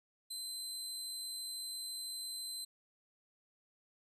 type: tone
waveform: 25% pulse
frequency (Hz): 4073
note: C8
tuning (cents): -47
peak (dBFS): -36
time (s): 0.3-2.65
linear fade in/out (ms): 10
effects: none

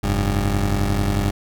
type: tone pair together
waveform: 20% pulse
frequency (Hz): 44.79 / 100.8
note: F1 / G2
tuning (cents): +44 / +49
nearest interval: octave + major second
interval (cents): 1405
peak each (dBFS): -16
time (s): 0.03-1.31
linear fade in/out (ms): 10
effects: none

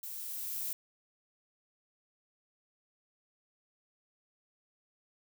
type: noise with level ramp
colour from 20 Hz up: violet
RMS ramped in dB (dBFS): -43 to -36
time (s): 0.03-0.73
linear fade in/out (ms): 2
effects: none

